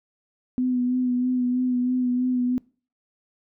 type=tone with vibrato; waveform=sine; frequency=250.2 Hz; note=B3; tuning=23 cents sharp; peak=-20 dBFS; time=0.58-2.58 s; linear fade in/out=0 ms; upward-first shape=sine; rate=3.1 Hz; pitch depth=26 cents each way; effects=noise-tail reverb RT60 0.4 s tail -24 dB re dry